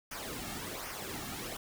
pink noise with flanger, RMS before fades -41 dBFS, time 0.11-1.57 s, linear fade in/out 5 ms, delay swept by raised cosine 0.25 to 2.05 ms, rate 1.3 Hz, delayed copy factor -0.65, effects none

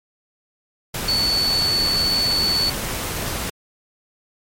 sine tone in noise, 4458 Hz, C#8, 9 cents sharp, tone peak -17 dBFS, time 1.08-2.7 s, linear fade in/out 5 ms, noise pink, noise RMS -26 dBFS, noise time 0.94-3.5 s, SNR +6 dB, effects MP3 64 kbps

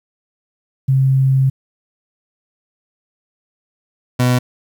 sine / 30% pulse tone pair in turn, 133.5 / 124.62 Hz, C3 / B2, +35 / +16 cents, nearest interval minor second, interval 119 cents, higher first, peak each -10 / -9 dBFS, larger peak second, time 0.88-1.5 / 4.19-4.39 s, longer first, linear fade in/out 10 ms, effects 8-bit

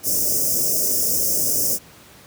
white band-stop noise, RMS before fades -20 dBFS, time 0.03-1.79 s, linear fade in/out 50 ms, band 640 to 5100 Hz, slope 96 dB/octave, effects pink hiss -46 dBFS RMS until 2.26 s + high-pass 80 Hz 12 dB/octave

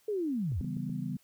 sine linear sweep, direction down, 440 to 62.1 Hz, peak -29 dBFS, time 0.08-0.61 s, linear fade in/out 5 ms
click train, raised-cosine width 3 ms, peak -35 dBFS, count 4, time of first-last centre 0.52-0.896 s, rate 7.98 Hz
sine chord, C# half-diminished seventh, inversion none, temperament equal, 138.59 / 164.81 / 196 / 246.9 Hz, C#3 / E3 / G3 / B3, 0 / 0 / 0 / 0 cents, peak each -38 dBFS, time 0.61-1.17 s, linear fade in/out 2 ms
effects white hiss -67 dBFS RMS until 1.23 s

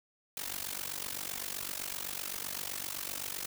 white noise with amplitude modulation, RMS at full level -35 dBFS, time 0.37-3.46 s, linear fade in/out 2 ms, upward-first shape sine, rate 47.8 Hz, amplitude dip 90%, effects none

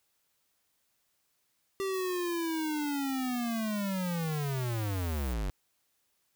square linear sweep, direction down, 392 to 44.06 Hz, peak -31 dBFS, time 1.8-5.5 s, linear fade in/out 0 ms
violet noise, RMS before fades -47 dBFS, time 1.93-5.34 s, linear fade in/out 10 ms
effects white hiss -75 dBFS RMS until 6.35 s

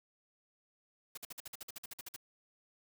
white noise bursts, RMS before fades -45 dBFS, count 14, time 1.15-2.163 s, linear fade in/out 5 ms, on 25 ms, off 51 ms, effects none

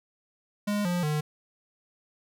square tone with pitch steps, 206.4 / 176.59 / 151.09 Hz, G#3 / F3 / D3, -10 / +19 / +49 cents, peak -26 dBFS, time 0.67-1.21 s, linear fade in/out 10 ms, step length 180 ms, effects none

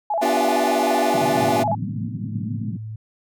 sine tone with vibrato, 749 Hz, F#5, 21 cents sharp, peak -19 dBFS, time 0.1-1.75 s, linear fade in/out 5 ms, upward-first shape square, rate 13 Hz, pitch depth 200 cents each way
25% pulse chord, G dominant seventh, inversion first, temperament equal with one note detuned, 246.9 / 293.7 / 351.9 / 392 Hz, B3 / D4 / F4 / G4, 0 / 0 / +13 / 0 cents, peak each -22 dBFS, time 0.21-1.64 s, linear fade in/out 20 ms
white band-pass noise, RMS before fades -29 dBFS, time 1.14-2.77 s, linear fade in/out 5 ms, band 110 to 240 Hz, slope 48 dB/octave
sine tone with pitch glide, 110 to 109.3 Hz, A2 to A2, 0 to -11 cents, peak -29 dBFS, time 1.4-2.96 s, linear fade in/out 5 ms, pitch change -11 cents, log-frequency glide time 2.19-2.29 s
effects none

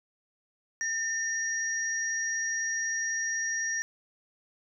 sine tone pair together, 1808 / 5735 Hz, A6 / F8, +47 / +45 cents, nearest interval octave + minor sixth, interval 1998 cents, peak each -30 / -32 dBFS, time 0.81-3.82 s, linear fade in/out 0 ms, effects none

